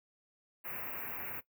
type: band-stop noise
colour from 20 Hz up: white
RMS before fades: -41 dBFS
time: 0.64-1.41 s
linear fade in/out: 20 ms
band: 2700 to 13000 Hz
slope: 96 dB/octave
effects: noise-tail reverb RT60 0.1 s tail -17 dB re dry + high-pass 80 Hz 12 dB/octave